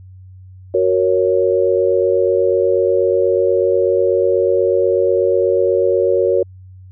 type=chord; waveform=sine; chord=F# major; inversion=none; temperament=equal; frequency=370 / 466.2 / 554.4 Hz; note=F#4 / A#4 / C#5; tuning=0 / 0 / 0 cents; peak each=-16 dBFS; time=0.74-6.43 s; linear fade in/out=5 ms; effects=added 93 Hz sine -36 dBFS peak until 6.91 s